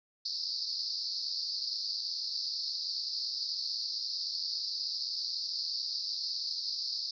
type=band-pass noise; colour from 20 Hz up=white; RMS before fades=-36 dBFS; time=0.25-7.11 s; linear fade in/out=5 ms; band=4300 to 5100 Hz; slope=96 dB/octave; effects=none